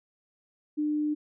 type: tone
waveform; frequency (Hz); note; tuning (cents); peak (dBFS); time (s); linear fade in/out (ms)
sine; 300; D4; +37; -25; 0.77-1.15; 20
effects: none